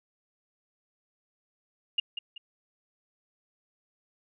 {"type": "tone with echo", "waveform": "sine", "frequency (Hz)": 2834, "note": "F7", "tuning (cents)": 25, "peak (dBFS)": -22, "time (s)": [1.98, 2], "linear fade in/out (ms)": 5, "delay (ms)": 190, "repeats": 2, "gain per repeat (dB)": -9, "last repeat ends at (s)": 2.38, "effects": []}